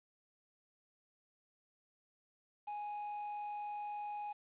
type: tone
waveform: triangle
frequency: 830.6 Hz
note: G#5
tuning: in tune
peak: -38 dBFS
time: 2.67-4.33 s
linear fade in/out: 10 ms
effects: resampled to 8000 Hz + 11-bit